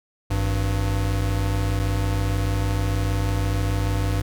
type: tone pair together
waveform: square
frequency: 52.51 / 99 Hz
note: G#1 / G2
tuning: +20 / +18 cents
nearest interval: major seventh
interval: 1098 cents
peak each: -25 / -23 dBFS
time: 0.3-4.22 s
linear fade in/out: 10 ms
effects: none